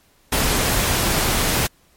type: noise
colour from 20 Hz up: pink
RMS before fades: -19 dBFS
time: 0.32-1.67 s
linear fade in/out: 5 ms
effects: pink hiss -57 dBFS RMS until 1.96 s + MP3 64 kbps